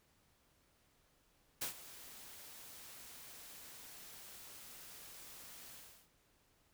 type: noise with ADSR envelope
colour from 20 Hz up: white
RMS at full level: -38 dBFS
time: 1.61-6.09 s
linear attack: 10 ms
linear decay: 110 ms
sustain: -16 dB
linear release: 350 ms
effects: pink hiss -73 dBFS RMS until 6.73 s